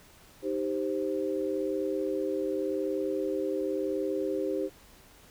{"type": "chord", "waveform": "sine", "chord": "C minor", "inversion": "first", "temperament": "equal", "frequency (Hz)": [311.1, 392, 523.3], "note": ["Eb4", "G4", "C5"], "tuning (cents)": [0, 0, 0], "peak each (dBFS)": [-33, -31, -33], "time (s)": [0.42, 4.7], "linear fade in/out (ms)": 50, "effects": ["pink hiss -56 dBFS RMS until 5.3 s"]}